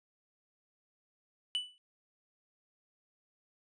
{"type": "tone with exponential decay", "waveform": "triangle", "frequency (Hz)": 2975, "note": "F#7", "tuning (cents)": 9, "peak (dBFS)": -26, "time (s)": [1.55, 1.78], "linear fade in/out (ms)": 0, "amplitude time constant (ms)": 48, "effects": ["resampled to 22050 Hz"]}